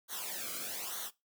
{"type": "noise with flanger", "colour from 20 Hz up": "white", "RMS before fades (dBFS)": -40, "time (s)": [0.08, 1.11], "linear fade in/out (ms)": 50, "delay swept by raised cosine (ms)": [0.39, 1.12], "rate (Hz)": 1.1, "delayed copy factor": -0.85, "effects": ["noise-tail reverb RT60 0.2 s tail -19 dB re dry"]}